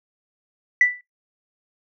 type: tone with exponential decay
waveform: sine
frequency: 1975.5 Hz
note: B6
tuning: in tune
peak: -8 dBFS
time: 0.81-1.01 s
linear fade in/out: 2 ms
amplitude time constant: 43 ms
effects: noise-tail reverb RT60 0.2 s tail -24 dB re dry + tanh soft clip ceiling -5 dBFS